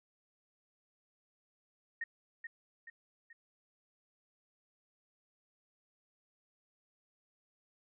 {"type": "tone with echo", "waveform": "sine", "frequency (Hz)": 1851, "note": "A#6", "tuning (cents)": -13, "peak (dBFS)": -35, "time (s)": [2.01, 2.04], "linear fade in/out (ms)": 5, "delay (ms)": 430, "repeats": 3, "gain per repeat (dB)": -6, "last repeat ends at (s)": 3.33, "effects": []}